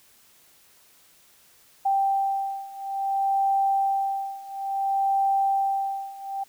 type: beating tone pair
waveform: sine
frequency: 784 / 784.58 Hz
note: G5 / G5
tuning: 0 / +1 cents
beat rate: 0.58 Hz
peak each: -26 / -24 dBFS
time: 1.85-6.44 s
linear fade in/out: 10 ms
effects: white hiss -57 dBFS RMS until 6.48 s